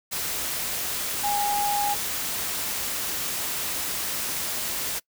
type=tone in noise; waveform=sine; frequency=820 Hz; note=G#5; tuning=22 cents flat; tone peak=-23 dBFS; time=1.23-1.95 s; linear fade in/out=20 ms; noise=white; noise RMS=-29 dBFS; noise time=0.11-5 s; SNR=+3 dB; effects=noise-tail reverb RT60 0.1 s tail -24 dB re dry